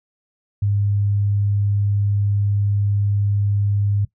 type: tone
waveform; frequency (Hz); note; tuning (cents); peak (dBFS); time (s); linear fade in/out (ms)
sine; 101.6; G#2; -38; -16; 0.62-4.05; 5
effects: noise-tail reverb RT60 0.1 s tail -18 dB re dry